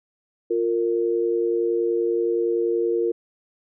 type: tone pair together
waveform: sine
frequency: 350.3 / 460.9 Hz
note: F4 / A#4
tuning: +5 / -20 cents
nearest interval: perfect fourth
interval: 475 cents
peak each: -22 / -22 dBFS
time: 0.5-3.12 s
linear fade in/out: 10 ms
effects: none